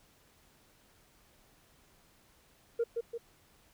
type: tone with echo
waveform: sine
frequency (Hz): 466.2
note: A#4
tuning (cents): 0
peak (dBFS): -25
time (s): 2.79-2.84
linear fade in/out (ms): 10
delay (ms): 170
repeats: 2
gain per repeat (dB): -5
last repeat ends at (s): 3.18
effects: tanh soft clip ceiling -25 dBFS + pink hiss -65 dBFS RMS until 3.73 s